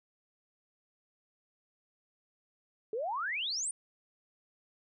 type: exponential sweep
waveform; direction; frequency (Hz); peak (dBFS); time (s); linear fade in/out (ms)
sine; up; 415.3 to 9460; -32; 2.93-3.71; 2
effects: none